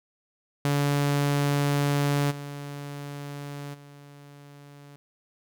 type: tone with level steps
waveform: sawtooth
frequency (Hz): 143.2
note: D3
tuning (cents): -43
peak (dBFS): -18 / -31 / -42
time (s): 0.65-4.96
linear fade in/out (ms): 0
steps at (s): 2.3 / 3.73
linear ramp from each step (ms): 20
effects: none